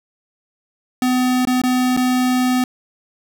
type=tone with dropouts; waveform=square; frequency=252.5 Hz; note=B3; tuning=39 cents sharp; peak=-15 dBFS; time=1.02-2.64 s; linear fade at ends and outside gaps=2 ms; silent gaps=1.452-1.472 / 1.617-1.636 / 1.966-1.973 s; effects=none